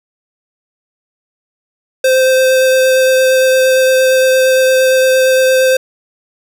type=tone with vibrato; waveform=square; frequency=520 Hz; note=C5; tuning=11 cents flat; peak=-8 dBFS; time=2.04-5.77 s; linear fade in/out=5 ms; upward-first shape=sine; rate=8.7 Hz; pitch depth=10 cents each way; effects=none